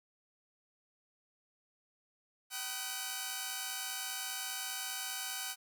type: tone cluster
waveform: 5% pulse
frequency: 770 / 980 / 1250 / 1485 Hz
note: G5 / B5 / D#6 / F#6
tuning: -31 / -14 / +8 / +6 cents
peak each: -30 / -36 / -34 / -30 dBFS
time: 2.5-5.56 s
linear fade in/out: 50 ms
effects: none